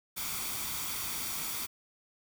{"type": "noise with comb filter", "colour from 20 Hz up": "white", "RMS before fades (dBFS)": -36, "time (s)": [0.16, 1.67], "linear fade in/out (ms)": 20, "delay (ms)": 0.87, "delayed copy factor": 0.5, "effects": []}